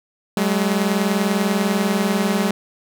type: tone pair together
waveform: sawtooth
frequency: 191.27 / 211.4 Hz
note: G3 / G#3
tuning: -42 / +31 cents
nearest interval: major second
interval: 173 cents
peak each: -16 dBFS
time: 0.37-2.51 s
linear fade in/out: 2 ms
effects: none